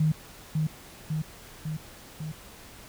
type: tone with echo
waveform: sine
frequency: 155.56 Hz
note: D#3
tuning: in tune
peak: -20 dBFS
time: 0-0.12 s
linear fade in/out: 5 ms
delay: 550 ms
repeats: 4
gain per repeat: -3 dB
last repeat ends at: 2.32 s
effects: pink hiss -48 dBFS RMS until 2.88 s